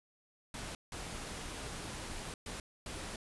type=noise bursts at uneven times; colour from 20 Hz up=pink; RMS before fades=-43 dBFS; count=4; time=0.54-0.75 / 0.92-2.34 / 2.46-2.6 / 2.86-3.16 s; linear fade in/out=2 ms; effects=resampled to 24000 Hz